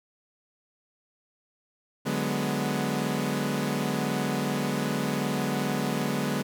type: chord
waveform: sawtooth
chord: G# half-diminished seventh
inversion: second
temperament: equal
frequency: 146.83 / 185 / 207.7 / 246.9 Hz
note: D3 / F#3 / G#3 / B3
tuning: 0 / 0 / 0 / 0 cents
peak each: -28 / -29 / -27 / -27 dBFS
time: 2.05-6.43 s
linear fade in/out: 20 ms
effects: none